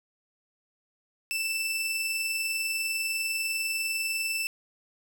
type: tone pair together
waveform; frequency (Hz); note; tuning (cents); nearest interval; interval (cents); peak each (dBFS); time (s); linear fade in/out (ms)
sawtooth; 2637 / 2657; E7 / E7; 0 / +13; unison; 13; -34 / -25; 1.31-4.47; 0
effects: none